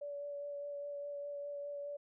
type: tone with vibrato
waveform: sine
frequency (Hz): 574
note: D5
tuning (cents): -40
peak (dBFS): -40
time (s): 0.01-1.97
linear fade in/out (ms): 10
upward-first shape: sine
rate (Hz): 4.9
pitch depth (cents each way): 13
effects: none